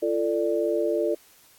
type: tone cluster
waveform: sine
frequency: 341.8 / 444.9 / 589 Hz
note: F4 / A4 / D5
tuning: -37 / +19 / +5 cents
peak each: -26 dBFS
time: 0.02-1.15 s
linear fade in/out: 10 ms
effects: white hiss -56 dBFS RMS until 1.58 s + AAC 64 kbps